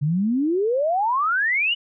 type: exponential sweep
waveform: sine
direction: up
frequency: 138.59 to 3000 Hz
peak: -18 dBFS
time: 0.01-1.75 s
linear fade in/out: 20 ms
effects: none